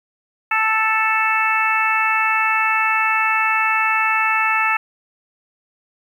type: harmonic tone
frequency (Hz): 440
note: A4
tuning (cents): 0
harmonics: 2 / 3 / 4 / 5 / 6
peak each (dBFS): -22 / -20 / -22 / -23 / -21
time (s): 0.51-4.77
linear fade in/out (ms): 5
effects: 8-bit